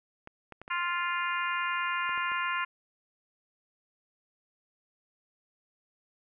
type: clicks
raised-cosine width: 0.5 ms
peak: -29 dBFS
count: 7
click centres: 0.274 / 0.523 / 0.616 / 0.679 / 2.093 / 2.177 / 2.318 s
type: harmonic tone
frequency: 349.2 Hz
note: F4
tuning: in tune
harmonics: 3 / 4 / 5 / 6 / 7 / 8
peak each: -32 / -34 / -36 / -38 / -39 / -40 dBFS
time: 0.7-2.65 s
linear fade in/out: 10 ms
effects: none